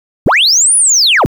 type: linear two-way sweep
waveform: sine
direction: up then down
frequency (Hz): 34.65 to 10000 to 34.65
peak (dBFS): -4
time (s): 0.26-1.26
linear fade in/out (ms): 0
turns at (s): 0.76
effects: tanh soft clip ceiling -4 dBFS + 7-bit